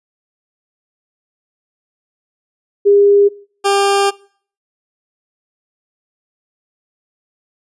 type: tone pair in turn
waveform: sine / 20% pulse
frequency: 404.4 / 398.4 Hz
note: G#4 / G4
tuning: -46 / +28 cents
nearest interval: unison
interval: 26 cents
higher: first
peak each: -6 dBFS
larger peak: neither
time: 2.85-3.29 / 3.64-4.11 s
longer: second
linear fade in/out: 20 ms
effects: noise-tail reverb RT60 0.5 s tail -22 dB re dry + resampled to 24000 Hz